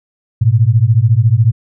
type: beating tone pair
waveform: sine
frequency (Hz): 106.5 / 120.5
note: G#2 / B2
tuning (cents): +44 / -42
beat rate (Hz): 14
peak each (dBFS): -10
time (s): 0.41-1.52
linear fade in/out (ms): 10
effects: none